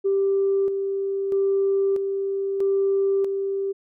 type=tone with tremolo; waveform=sine; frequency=392.4 Hz; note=G4; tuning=2 cents sharp; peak=-17 dBFS; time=0.04-3.73 s; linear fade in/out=20 ms; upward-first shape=square; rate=0.78 Hz; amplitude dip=45%; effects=tanh soft clip ceiling -13 dBFS